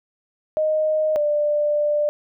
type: tone pair in turn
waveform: sine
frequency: 620 / 592.7 Hz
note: D#5 / D5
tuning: -6 / +16 cents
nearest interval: minor second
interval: 78 cents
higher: first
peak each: -17 / -17 dBFS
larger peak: neither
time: 0.57-1.16 / 1.16-2.09 s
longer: second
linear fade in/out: 0 ms
effects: none